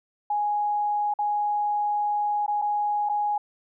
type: tone with dropouts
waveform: sine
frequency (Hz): 830.6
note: G#5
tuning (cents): 0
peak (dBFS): -22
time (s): 0.3-3.38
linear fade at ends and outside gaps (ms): 5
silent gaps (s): 1.139-1.188 / 2.464-2.479 / 2.617-2.621 / 3.09-3.095
effects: none